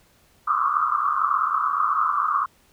pink band-pass noise, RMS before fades -22 dBFS, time 0.47-2.46 s, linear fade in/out 10 ms, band 1100 to 1300 Hz, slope 96 dB/octave, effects pink hiss -59 dBFS RMS until 2.72 s

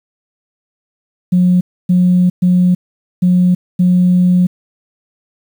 sine tone bursts at uneven times, 180 Hz, F#3, 47 cents flat, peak -6 dBFS, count 5, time 1.32-1.61 / 1.89-2.3 / 2.42-2.75 / 3.22-3.55 / 3.79-4.47 s, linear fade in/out 10 ms, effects tanh soft clip ceiling -3 dBFS + 7-bit

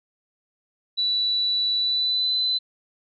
sine tone with pitch glide, 3951 to 4022 Hz, B7 to B7, 0 to +31 cents, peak -20 dBFS, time 0.97-2.59 s, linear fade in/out 20 ms, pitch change +31 cents, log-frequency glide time 1.77-2.36 s, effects none

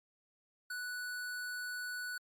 square tone, 1480 Hz, F#6, in tune, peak -39 dBFS, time 0.7-2.18 s, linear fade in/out 5 ms, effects MP3 64 kbps

